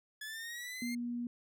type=linear sweep; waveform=sawtooth; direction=up; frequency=1704 to 2131 Hz; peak=-38 dBFS; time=0.21-0.95 s; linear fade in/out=5 ms
type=tone; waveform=sine; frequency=240.2 Hz; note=B3; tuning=48 cents flat; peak=-35 dBFS; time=0.82-1.27 s; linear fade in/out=2 ms
effects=none